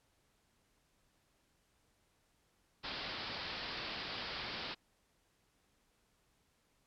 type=low-pass noise; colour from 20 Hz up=white; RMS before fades=-43 dBFS; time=2.83-4.75 s; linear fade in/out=20 ms; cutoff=5000 Hz; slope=96 dB/octave; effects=pink hiss -75 dBFS RMS until 6.86 s + low-pass 12000 Hz 12 dB/octave